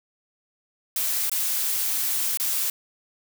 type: noise with dropouts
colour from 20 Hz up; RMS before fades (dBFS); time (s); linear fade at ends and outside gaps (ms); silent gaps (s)
blue; -25; 0.96-2.7; 2; 1.297-1.316 / 2.373-2.398
effects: none